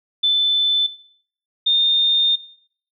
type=tone pair in turn; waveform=sine; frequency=3520 / 3638 Hz; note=A7 / A#7; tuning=0 / -43 cents; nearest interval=minor second; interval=57 cents; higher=second; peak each=-13 dBFS; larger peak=neither; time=0.23-0.87 / 1.66-2.36 s; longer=second; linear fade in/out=10 ms; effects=noise-tail reverb RT60 0.6 s tail -18 dB re dry